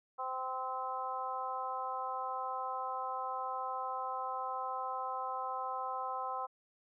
harmonic tone, 259.1 Hz, C4, 17 cents flat, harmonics 2 / 3 / 4 / 5, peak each -45 / -40 / -39 / -42 dBFS, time 0.18-6.47 s, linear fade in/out 20 ms, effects none

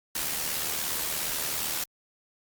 white noise with amplitude modulation, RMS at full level -28 dBFS, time 0.15-1.84 s, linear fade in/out 5 ms, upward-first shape sine, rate 77.1 Hz, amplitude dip 55%, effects Opus 48 kbps

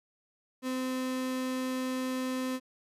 35% pulse tone, 257.5 Hz, C4, 28 cents flat, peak -29 dBFS, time 0.62-2.6 s, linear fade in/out 50 ms, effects resampled to 32000 Hz + 11-bit

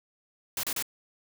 white noise bursts, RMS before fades -31 dBFS, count 3, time 0.57-0.825 s, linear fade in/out 2 ms, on 63 ms, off 33 ms, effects none

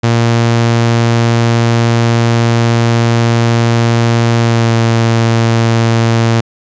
sawtooth tone with pitch glide, 116.54 to 114.8 Hz, A#2 to A#2, 0 to -26 cents, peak -4 dBFS, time 0.03-6.41 s, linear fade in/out 10 ms, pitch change -26 cents, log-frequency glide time 4.39-4.74 s, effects resampled to 16000 Hz

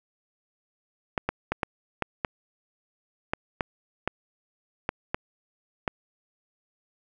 clicks, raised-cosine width 0.5 ms, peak -10 dBFS, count 12, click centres 1.178 / 1.29 / 1.52 / 1.632 / 2.023 / 2.248 / 3.335 / 3.608 / 4.076 / 4.891 / 5.145 / 5.878 s, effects none

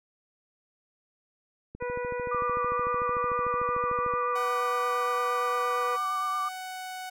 click train, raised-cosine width 3 ms, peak -28 dBFS, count 33, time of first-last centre 1.75-4.138 s, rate 13.4 Hz
harmonic tone, 490.4 Hz, B4, 12 cents flat, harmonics 1 / 2 / 3 / 4 / 5, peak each -31 / -37 / -41 / -43 / -45 dBFS, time 1.8-5.97 s, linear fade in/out 20 ms
sine tone with vibrato, 1182 Hz, D6, 11 cents sharp, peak -27 dBFS, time 2.31-6.49 s, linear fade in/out 10 ms, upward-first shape sine, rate 8.7 Hz, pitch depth 28 cents each way
sawtooth tone with pitch glide, 752 to 742.9 Hz, F#5 to F#5, +28 to +7 cents, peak -32 dBFS, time 4.35-7.1 s, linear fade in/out 10 ms, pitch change -21 cents, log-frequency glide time 5.36-6.99 s
effects none

